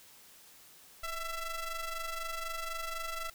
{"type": "ring-modulated tone", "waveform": "sawtooth", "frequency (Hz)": 665, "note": "E5", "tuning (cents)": 15, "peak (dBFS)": -29, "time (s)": [1.03, 3.3], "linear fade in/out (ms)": 5, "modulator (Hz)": 677, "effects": ["white hiss -57 dBFS RMS until 3.34 s"]}